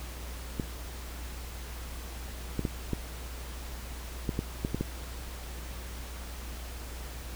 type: clicks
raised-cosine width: 3 ms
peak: -16 dBFS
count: 9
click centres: 0.598 / 2.593 / 2.652 / 2.933 / 4.292 / 4.391 / 4.649 / 4.746 / 4.81 s
effects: added 60 Hz sine -39 dBFS peak until 7.35 s + pink hiss -45 dBFS RMS until 7.35 s